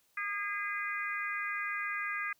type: harmonic tone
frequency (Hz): 408.3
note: G#4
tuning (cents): -29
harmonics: 3 / 4 / 5 / 6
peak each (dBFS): -39 / -38 / -37 / -42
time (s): 0.17-2.33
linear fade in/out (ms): 5
effects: white hiss -71 dBFS RMS until 2.39 s